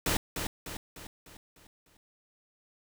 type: noise with echo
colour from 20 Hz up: pink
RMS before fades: -28 dBFS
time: 0.06-0.17 s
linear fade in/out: 2 ms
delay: 300 ms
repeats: 6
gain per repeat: -6 dB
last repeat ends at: 1.97 s
effects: none